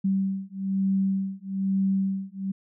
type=beating tone pair; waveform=sine; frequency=192.8 / 193.9 Hz; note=G3 / G3; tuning=-28 / -19 cents; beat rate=1.1 Hz; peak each=-26 dBFS; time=0.04-2.52 s; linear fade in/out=10 ms; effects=none